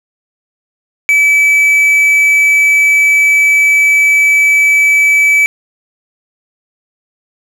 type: tone with quantisation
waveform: triangle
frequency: 2300 Hz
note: D7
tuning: 37 cents flat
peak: -4 dBFS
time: 1.09-5.46 s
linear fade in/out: 0 ms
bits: 5
effects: none